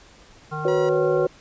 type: harmonic tone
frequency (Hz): 153.4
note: D#3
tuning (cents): -24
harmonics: 1 / 3 / 5 / 7 / 9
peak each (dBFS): -30 / -35 / -33 / -34 / -33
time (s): 0.51-1.27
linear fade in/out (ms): 20
type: chord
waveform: sine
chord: F# suspended fourth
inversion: none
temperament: equal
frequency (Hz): 370 / 493.9 / 554.4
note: F#4 / B4 / C#5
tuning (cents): 0 / 0 / 0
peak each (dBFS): -21 / -22 / -24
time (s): 0.65-1.27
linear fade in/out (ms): 2
type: tone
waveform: sawtooth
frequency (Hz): 963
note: B5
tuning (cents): -44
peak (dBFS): -30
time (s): 0.68-0.89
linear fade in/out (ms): 0
effects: pink hiss -50 dBFS RMS until 1.4 s + resampled to 16000 Hz